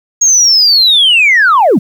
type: linear sweep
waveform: sine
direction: down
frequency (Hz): 6630 to 151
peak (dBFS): -3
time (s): 0.21-1.79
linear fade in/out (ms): 10
effects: tanh soft clip ceiling -1 dBFS + 7-bit